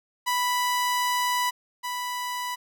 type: tone pair in turn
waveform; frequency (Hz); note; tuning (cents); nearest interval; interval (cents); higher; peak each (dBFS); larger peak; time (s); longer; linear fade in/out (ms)
sawtooth; 987.8 / 987.8; B5 / B5; 0 / 0; unison; 0; neither; -19 / -25; first; 0.26-1.51 / 1.83-2.56; first; 20
effects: none